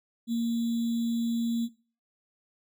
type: tone with sample-and-hold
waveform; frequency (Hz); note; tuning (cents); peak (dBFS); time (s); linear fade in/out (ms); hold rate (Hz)
sine; 232.1; A#3; -7; -25; 0.27-1.69; 50; 3675
effects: noise-tail reverb RT60 0.4 s tail -20 dB re dry